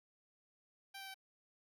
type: tone with pitch steps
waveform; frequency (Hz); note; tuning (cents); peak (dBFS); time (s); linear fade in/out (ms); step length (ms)
10% pulse; 784 / 777.2 / 770.5; G5 / G5 / G5; 0 / -15 / -30; -39; 0.94-1.144; 10; 68
effects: none